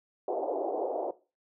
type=band-pass noise; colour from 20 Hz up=white; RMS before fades=-32 dBFS; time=0.28-1.11 s; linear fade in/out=2 ms; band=330 to 760 Hz; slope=48 dB/octave; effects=noise-tail reverb RT60 0.3 s tail -17 dB re dry